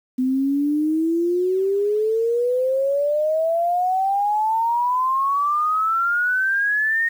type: exponential sweep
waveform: sine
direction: up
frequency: 253 to 1863 Hz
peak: -17 dBFS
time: 0.18-7.09 s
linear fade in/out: 10 ms
effects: 8-bit